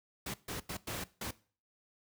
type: noise bursts at uneven times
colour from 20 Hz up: pink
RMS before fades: -39 dBFS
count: 5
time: 0.26-0.34 / 0.48-0.6 / 0.69-0.77 / 0.87-1.04 / 1.21-1.31 s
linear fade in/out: 5 ms
effects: noise-tail reverb RT60 0.4 s tail -19 dB re dry + high-pass 60 Hz 12 dB/octave